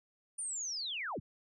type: linear sweep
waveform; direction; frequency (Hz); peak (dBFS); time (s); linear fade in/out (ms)
sine; down; 9397 to 31.48; -36; 0.38-1.2; 10
effects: none